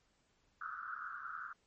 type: band-pass noise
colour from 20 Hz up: white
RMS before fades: -45 dBFS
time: 0.61-1.53 s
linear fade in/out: 2 ms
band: 1200 to 1500 Hz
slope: 96 dB/octave
effects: pink hiss -75 dBFS RMS until 1.66 s + MP3 32 kbps